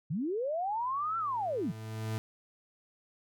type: linear two-way sweep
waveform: sine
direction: up then down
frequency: 130.5 to 1364 to 130.5 Hz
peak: -30 dBFS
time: 0.1-1.72 s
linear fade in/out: 10 ms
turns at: 1.18 s
type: tone with exponential growth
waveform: 40% pulse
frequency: 110 Hz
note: A2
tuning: in tune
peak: -30 dBFS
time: 0.66-2.18 s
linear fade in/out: 0 ms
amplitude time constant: 330 ms
effects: none